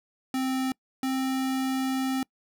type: tone pair in turn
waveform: square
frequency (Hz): 261.6 / 263.4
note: C4 / C4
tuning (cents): 0 / +12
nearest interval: unison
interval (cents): 12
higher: second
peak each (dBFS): -26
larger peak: neither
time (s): 0.34-0.72 / 1.03-2.23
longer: second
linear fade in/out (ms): 2
effects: noise-tail reverb RT60 0.1 s tail -26 dB re dry

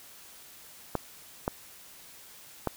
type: clicks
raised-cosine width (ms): 1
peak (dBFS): -13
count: 3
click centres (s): 0.953 / 1.479 / 2.673
effects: white hiss -51 dBFS RMS until 2.76 s

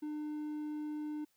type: tone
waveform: triangle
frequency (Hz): 301.3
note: D4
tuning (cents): +44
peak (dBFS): -35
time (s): 0.02-1.25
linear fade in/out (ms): 10
effects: white hiss -75 dBFS RMS until 1.36 s

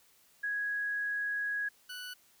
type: tone pair in turn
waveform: sine / 20% pulse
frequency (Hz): 1661.2 / 1483.1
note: G#6 / F#6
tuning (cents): 0 / +4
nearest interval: major second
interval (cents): 196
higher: first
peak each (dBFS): -31 / -36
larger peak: first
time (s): 0.43-1.69 / 1.89-2.14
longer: first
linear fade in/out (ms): 10
effects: white hiss -65 dBFS RMS until 2.4 s

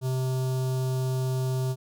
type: tone with notch filter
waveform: square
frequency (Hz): 129.7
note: C3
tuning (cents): -15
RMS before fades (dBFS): -27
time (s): 0.01-1.76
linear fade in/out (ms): 50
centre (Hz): 2000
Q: 0.57
effects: none

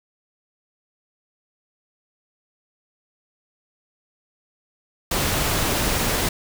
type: noise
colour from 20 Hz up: pink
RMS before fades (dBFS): -22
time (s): 5.11-6.29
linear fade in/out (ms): 5
effects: none

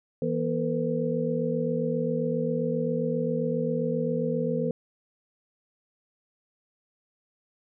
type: tone cluster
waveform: sine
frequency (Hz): 162.9 / 239.6 / 457.5 / 505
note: E3 / A#3 / A#4 / B4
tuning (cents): -20 / +48 / -32 / +39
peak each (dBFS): -30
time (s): 0.22-4.71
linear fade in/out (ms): 2
effects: none

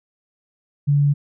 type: tone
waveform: sine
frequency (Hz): 143.6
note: D3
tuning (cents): -39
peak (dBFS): -13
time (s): 0.87-1.14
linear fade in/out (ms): 20
effects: none

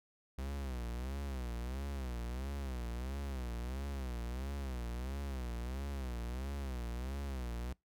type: tone with vibrato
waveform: 45% pulse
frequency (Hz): 64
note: C2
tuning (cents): -38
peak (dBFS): -38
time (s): 0.38-7.73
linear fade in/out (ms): 5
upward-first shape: sine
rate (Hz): 1.5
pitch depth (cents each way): 160
effects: noise-tail reverb RT60 0.2 s tail -25 dB re dry

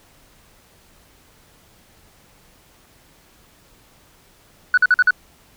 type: tone bursts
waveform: sine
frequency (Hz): 1480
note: F#6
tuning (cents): 0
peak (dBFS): -8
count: 5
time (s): 4.74-5.107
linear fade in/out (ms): 2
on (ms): 35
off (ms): 48
effects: tanh soft clip ceiling -7 dBFS + pink hiss -53 dBFS RMS until 5.56 s

